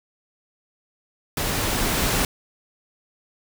pink noise with level ramp, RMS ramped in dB -25 to -21 dBFS, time 1.37-2.25 s, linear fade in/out 2 ms, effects none

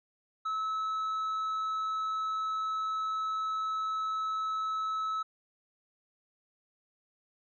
sine tone with tanh clipping, 1298 Hz, E6, 27 cents flat, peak -31 dBFS, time 0.45-5.23 s, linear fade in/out 10 ms, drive 4 dB, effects none

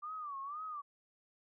sine tone with vibrato, 1174.7 Hz, D6, in tune, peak -40 dBFS, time 0.02-0.82 s, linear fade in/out 20 ms, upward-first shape sine, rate 2 Hz, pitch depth 140 cents each way, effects none

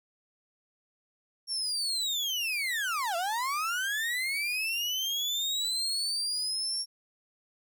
35% pulse linear two-way sweep, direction down then up, 5550 to 659.3 to 5550 Hz, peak -27 dBFS, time 1.47-6.86 s, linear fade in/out 50 ms, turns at 3.16 s, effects none

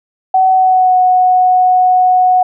sine tone with pitch glide, 754 to 735.5 Hz, F#5 to F#5, +32 to -11 cents, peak -6 dBFS, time 0.34-2.43 s, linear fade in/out 5 ms, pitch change -43 cents, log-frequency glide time 0.5-0.97 s, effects none

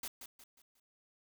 white noise with echo, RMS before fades -41 dBFS, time 0.03-0.08 s, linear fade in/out 5 ms, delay 180 ms, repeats 4, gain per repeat -8 dB, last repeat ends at 0.8 s, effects none

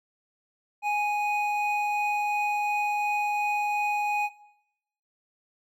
triangle tone pair together, 830.6 / 2489 Hz, G#5 / D#7, 0 / 0 cents, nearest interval octave + perfect fifth, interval 1900 cents, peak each -23 / -28 dBFS, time 0.82-4.3 s, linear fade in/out 50 ms, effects noise-tail reverb RT60 0.8 s tail -18 dB re dry

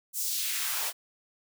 white noise with high-pass filter sweep, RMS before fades -31 dBFS, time 0.13-0.93 s, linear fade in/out 50 ms, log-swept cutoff 8400 to 530 Hz, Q 1.3, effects none

